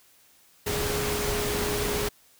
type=tone in noise; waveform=sine; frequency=415.3 Hz; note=G#4; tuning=in tune; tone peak=-30 dBFS; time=0.66-2.09 s; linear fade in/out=10 ms; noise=pink; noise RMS=-29 dBFS; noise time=0.66-2.09 s; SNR=-4 dB; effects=white hiss -59 dBFS RMS until 2.39 s